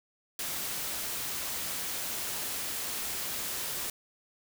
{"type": "noise", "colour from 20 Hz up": "white", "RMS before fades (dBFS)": -35, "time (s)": [0.39, 3.9], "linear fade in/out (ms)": 2, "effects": []}